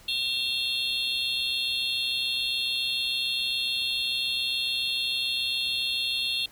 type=tone cluster; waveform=triangle; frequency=2714 / 3274 / 3528 / 3655 / 4272 Hz; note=E7 / G#7 / A7 / A#7 / C8; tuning=+50 / -25 / +4 / -35 / +35 cents; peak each=-31 dBFS; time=0.08-6.46 s; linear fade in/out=5 ms; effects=pink hiss -53 dBFS RMS until 6.51 s